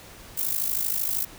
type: noise with amplitude modulation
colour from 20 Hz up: violet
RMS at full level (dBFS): -23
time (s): 0.37-1.25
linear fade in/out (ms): 10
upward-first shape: sine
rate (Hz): 52.9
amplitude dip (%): 80
effects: pink hiss -46 dBFS RMS until 1.38 s